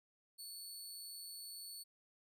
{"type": "tone with amplitude modulation", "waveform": "20% pulse", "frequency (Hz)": 4438, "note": "C#8", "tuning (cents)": 1, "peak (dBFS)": -40, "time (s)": [0.38, 1.84], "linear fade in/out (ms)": 20, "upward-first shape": "sine", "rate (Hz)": 179, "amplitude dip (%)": 40, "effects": []}